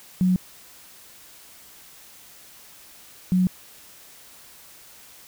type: tone pair in turn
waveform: sine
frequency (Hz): 183.4 / 183.4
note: F#3 / F#3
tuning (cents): -15 / -15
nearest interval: unison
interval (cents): 0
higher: neither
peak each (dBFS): -16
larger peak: neither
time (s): 0.21-0.36 / 3.32-3.47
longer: neither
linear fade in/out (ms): 0
effects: white hiss -48 dBFS RMS until 5.27 s